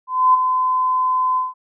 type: tone with ADSR envelope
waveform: sine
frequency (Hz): 1021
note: C6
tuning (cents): -43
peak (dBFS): -8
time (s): 0.07-1.54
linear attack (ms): 270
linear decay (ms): 16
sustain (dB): -7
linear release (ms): 170
effects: none

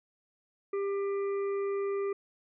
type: harmonic tone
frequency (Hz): 397.4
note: G4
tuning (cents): +24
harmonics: 1 / 3 / 5 / 6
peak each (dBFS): -29 / -42 / -50 / -53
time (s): 0.73-2.13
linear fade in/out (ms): 5
effects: none

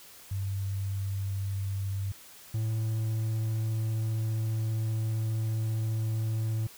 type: tone pair in turn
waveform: sine / triangle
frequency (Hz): 98 / 110.63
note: G2 / A2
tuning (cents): 0 / +10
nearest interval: major second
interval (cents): 210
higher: second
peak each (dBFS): -29 / -25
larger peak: second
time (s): 0.31-2.12 / 2.54-6.67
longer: second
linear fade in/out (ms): 5
effects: white hiss -51 dBFS RMS until 6.77 s

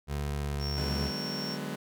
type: tone with pitch glide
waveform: 25% pulse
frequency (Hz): 72.1 to 70.13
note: D2 to C#2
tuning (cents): -31 to +21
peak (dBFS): -27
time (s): 0.07-1.12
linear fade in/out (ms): 50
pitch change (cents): -48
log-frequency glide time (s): 0.4-0.85
type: tone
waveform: triangle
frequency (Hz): 5470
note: F8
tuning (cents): -37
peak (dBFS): -35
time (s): 0.59-1.58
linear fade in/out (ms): 50
type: chord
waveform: sawtooth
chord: G# half-diminished seventh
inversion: second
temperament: just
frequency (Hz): 149.51 / 186.89 / 207.7 / 249.2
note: D3 / F#3 / G#3 / B3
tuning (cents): +31 / +18 / 0 / +16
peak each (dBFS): -36 / -36 / -35 / -36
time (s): 0.77-1.76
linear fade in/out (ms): 10
effects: none

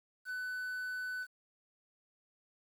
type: tone with quantisation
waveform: triangle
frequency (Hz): 1500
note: F#6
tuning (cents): +23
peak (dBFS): -35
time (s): 0.25-1.27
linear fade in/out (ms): 50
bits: 10
effects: none

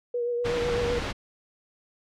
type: tone with vibrato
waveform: sine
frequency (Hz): 480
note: B4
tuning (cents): -49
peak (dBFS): -25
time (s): 0.14-0.99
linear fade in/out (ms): 5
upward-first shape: triangle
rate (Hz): 8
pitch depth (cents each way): 31
type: noise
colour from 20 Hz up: pink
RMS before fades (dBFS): -30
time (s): 0.44-1.13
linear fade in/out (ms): 20
effects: low-pass 4000 Hz 12 dB/octave

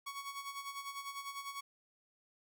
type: tone with tremolo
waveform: sawtooth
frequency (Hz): 1115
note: C#6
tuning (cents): +10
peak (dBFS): -36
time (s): 0.06-1.61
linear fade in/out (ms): 10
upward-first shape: sine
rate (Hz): 10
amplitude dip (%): 65
effects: none

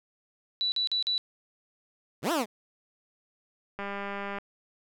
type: tone bursts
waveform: sine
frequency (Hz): 3951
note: B7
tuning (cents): 0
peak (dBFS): -25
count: 4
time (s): 0.61-1.179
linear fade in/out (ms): 0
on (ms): 110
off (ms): 43
type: linear two-way sweep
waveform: 15% pulse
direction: up then down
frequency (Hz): 92.8 to 356.4 to 193.6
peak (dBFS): -19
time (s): 2.22-2.46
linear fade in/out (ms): 50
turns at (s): 2.32
type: click train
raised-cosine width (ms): 0.5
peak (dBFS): -21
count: 120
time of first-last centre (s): 3.79-4.385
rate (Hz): 200
effects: none

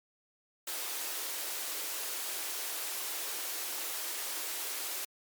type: high-pass noise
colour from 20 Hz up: white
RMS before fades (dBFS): -37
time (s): 0.67-5.05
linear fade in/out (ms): 5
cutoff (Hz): 300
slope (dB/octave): 48
effects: MP3 96 kbps

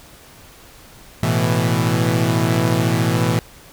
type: chord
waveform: sawtooth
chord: A suspended second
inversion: none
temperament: equal with one note detuned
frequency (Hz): 110 / 124.04 / 164.81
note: A2 / B2 / E3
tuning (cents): 0 / +8 / 0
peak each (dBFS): -16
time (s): 1.23-3.39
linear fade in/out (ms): 0
effects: pink hiss -44 dBFS RMS until 3.72 s

